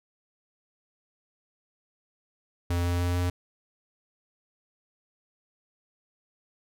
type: tone with pitch steps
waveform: square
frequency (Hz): 87 / 87.61 / 88.21 / 88.83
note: F2 / F2 / F2 / F2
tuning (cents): -6 / +6 / +18 / +30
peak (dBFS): -25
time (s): 2.7-3.3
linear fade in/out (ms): 5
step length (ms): 150
effects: none